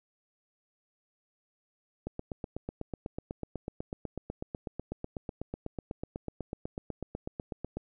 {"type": "click train", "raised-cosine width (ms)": 2, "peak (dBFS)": -22, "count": 47, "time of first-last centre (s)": [2.07, 7.77], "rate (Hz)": 8.07, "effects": []}